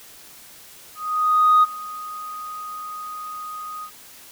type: tone with ADSR envelope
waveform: sine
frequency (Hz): 1244.5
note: D#6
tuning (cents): 0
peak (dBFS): -9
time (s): 0.95-3.91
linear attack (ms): 680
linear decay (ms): 24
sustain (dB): -21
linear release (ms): 78
effects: tanh soft clip ceiling -8 dBFS + white hiss -45 dBFS RMS until 4.31 s